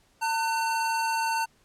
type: tone pair together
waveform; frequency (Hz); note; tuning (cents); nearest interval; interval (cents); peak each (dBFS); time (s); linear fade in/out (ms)
square; 903.7 / 1499; A5 / F#6; +46 / +22; major sixth; 876; -26 / -34; 0.21-1.46; 20
effects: pink hiss -64 dBFS RMS until 1.64 s + low-pass 11000 Hz 12 dB/octave